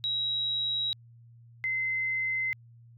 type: tone pair in turn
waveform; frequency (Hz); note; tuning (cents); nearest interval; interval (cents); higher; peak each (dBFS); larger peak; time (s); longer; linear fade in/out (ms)
sine; 3850 / 2062; B7 / C7; -45 / -26; major seventh; 1081; first; -27; neither; 0.04-0.93 / 1.64-2.53; neither; 0
effects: added 117 Hz sine -51 dBFS peak until 2.97 s